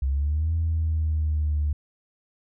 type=exponential two-way sweep; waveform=sine; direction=up then down; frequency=65.6 to 82.41 to 73.6 Hz; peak=-20 dBFS; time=0.02-1.73 s; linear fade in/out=5 ms; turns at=0.54 s; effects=tanh soft clip ceiling -17 dBFS